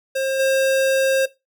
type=tone with level steps; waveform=square; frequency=534 Hz; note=C5; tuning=35 cents sharp; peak=-20 / -16 dBFS; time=0.15-1.26 s; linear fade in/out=10 ms; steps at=0.39 s; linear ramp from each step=10 ms; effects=noise-tail reverb RT60 0.2 s tail -17 dB re dry